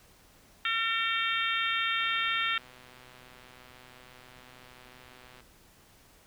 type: harmonic tone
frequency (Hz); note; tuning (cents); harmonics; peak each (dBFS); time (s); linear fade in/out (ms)
454; A#4; -46; 3 / 4 / 5 / 6 / 7 / 8; -32 / -33 / -34 / -35 / -35 / -36; 0.65-2.58; 2
type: click train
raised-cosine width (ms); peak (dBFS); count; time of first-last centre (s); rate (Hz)
0.3; -36; 430; 2-5.405; 126
effects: pink hiss -59 dBFS RMS until 6.26 s